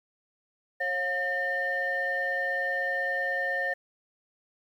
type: tone cluster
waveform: sine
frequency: 543 / 713 / 1809 Hz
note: C#5 / F5 / A6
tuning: -36 / +36 / +48 cents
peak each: -32 / -34 / -27 dBFS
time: 0.8-3.74 s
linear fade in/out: 10 ms
effects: tanh soft clip ceiling -20 dBFS + 10-bit